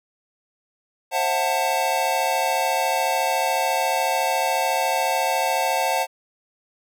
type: chord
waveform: square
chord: F# half-diminished seventh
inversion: second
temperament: just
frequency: 532.8 / 666 / 740 / 888 Hz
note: C5 / E5 / F#5 / A5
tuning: +31 / +18 / 0 / +16 cents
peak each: -28 / -28 / -25 / -25 dBFS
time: 1.11-6.07 s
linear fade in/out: 50 ms
effects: none